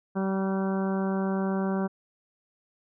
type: harmonic tone with a mistuned harmonic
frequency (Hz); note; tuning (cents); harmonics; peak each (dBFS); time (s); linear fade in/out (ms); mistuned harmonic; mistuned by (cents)
192.3; G3; -33; 1 / 2 / 3 / 4 / 5 / 6 / 7 / 8; -26 / -32 / -36 / -38 / -40 / -42 / -43 / -44; 0.15-1.88; 20; 7; +31
effects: none